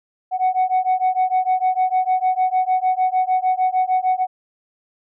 sine beating tone pair, 740 / 746.6 Hz, F#5 / F#5, 0 / +15 cents, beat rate 6.6 Hz, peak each -17 dBFS, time 0.31-4.27 s, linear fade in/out 50 ms, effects tanh soft clip ceiling -12 dBFS

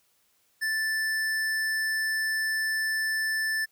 sine tone with hard clipping, 1760 Hz, A6, in tune, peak -27 dBFS, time 0.61-3.66 s, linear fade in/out 20 ms, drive 15 dB, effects white hiss -68 dBFS RMS until 3.71 s

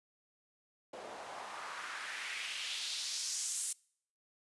white noise with band-pass filter sweep, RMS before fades -41 dBFS, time 0.93-3.73 s, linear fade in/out 5 ms, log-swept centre 520 to 9100 Hz, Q 2, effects noise-tail reverb RT60 0.6 s tail -25 dB re dry + resampled to 24000 Hz

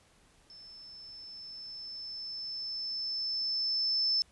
sine tone with level ramp, 5274 Hz, E8, in tune, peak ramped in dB -49 to -25 dBFS, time 0.5-4.22 s, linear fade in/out 0 ms, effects pink hiss -64 dBFS RMS until 4.31 s + resampled to 24000 Hz

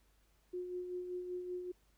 sine tone with tremolo, 360 Hz, F#4, 47 cents flat, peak -37 dBFS, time 0.53-1.72 s, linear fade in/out 10 ms, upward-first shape sine, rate 5.2 Hz, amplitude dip 45%, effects added 50 Hz sine -70 dBFS peak until 1.97 s + pink hiss -74 dBFS RMS until 1.97 s

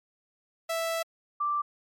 sawtooth / sine tone pair in turn, 659.3 / 1174.7 Hz, E5 / D6, 0 / 0 cents, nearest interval minor seventh, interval 1000 cents, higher second, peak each -24 / -25 dBFS, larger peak first, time 0.69-1.03 / 1.4-1.62 s, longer first, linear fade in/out 10 ms, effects MP3 64 kbps

